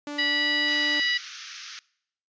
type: tone with pitch glide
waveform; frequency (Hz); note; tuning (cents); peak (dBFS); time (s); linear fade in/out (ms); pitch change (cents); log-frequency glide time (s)
sawtooth; 291.7 to 295.4; D4 to D4; -12 to +10; -28; 0.07-1; 2; +22; 0.3-0.43
type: harmonic tone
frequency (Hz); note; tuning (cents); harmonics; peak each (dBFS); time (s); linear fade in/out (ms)
977; B5; -19; 2 / 3 / 4 / 5; -24 / -28 / -30 / -32; 0.18-1.18; 10
type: band-pass noise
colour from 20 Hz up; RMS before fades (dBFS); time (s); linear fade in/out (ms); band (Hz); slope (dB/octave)
white; -41; 0.68-1.79; 0; 1200 to 6300; 96
effects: noise-tail reverb RT60 0.7 s tail -23 dB re dry + resampled to 16000 Hz